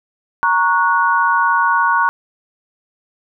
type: chord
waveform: sine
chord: F# major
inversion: first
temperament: equal with one note detuned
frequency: 932.3 / 1108.7 / 1465.5 Hz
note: A#5 / C#6 / F#6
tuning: 0 / 0 / -17 cents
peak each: -16 dBFS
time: 0.43-2.09 s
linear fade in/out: 0 ms
effects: none